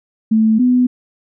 sine tone pair in turn, 220 / 249.4 Hz, A3 / B3, 0 / +17 cents, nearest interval major second, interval 217 cents, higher second, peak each -9 dBFS, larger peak neither, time 0.31-0.59 / 0.59-0.87 s, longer neither, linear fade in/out 10 ms, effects none

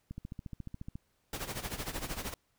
click train, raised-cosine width 5 ms, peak -29 dBFS, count 13, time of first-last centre 0.11-0.955 s, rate 14.2 Hz
pink noise with tremolo, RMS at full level -36 dBFS, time 1.33-2.34 s, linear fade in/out 2 ms, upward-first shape sine, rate 13 Hz, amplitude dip 75%
effects pink hiss -75 dBFS RMS until 2.58 s

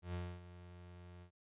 35% pulse tone with ADSR envelope, 88.4 Hz, F2, 22 cents sharp, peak -37 dBFS, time 0.02-1.31 s, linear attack 120 ms, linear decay 260 ms, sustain -14 dB, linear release 90 ms, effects resampled to 8000 Hz

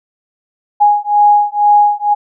sine beating tone pair, 827 / 829.1 Hz, G#5 / G#5, -8 / -3 cents, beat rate 2.1 Hz, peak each -10 dBFS, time 0.8-2.15 s, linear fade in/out 20 ms, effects none

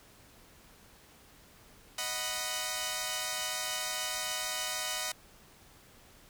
5% pulse chord, B major, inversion first, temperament equal, 622.3 / 740 / 987.8 Hz, D#5 / F#5 / B5, 0 / 0 / 0 cents, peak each -26 dBFS, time 1.98-5.12 s, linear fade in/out 5 ms, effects pink hiss -58 dBFS RMS until 6.29 s

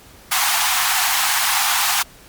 pink high-pass noise, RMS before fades -18 dBFS, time 0.31-2.03 s, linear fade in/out 10 ms, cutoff 720 Hz, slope 96 dB/octave, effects pink hiss -45 dBFS RMS until 2.28 s + MP3 96 kbps

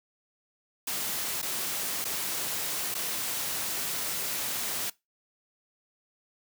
white noise with dropouts, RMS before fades -32 dBFS, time 0.87-4.9 s, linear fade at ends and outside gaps 5 ms, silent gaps 1.418-1.426 / 2.044-2.051 / 2.943-2.95 s, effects noise-tail reverb RT60 0.2 s tail -21 dB re dry + high-pass 100 Hz 12 dB/octave

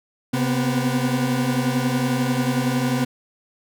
40% pulse tone cluster, 132.1 / 243.3 / 254.4 Hz, C3 / B3 / C4, +17 / -26 / -48 cents, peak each -23 dBFS, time 0.33-3.05 s, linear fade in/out 10 ms, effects none

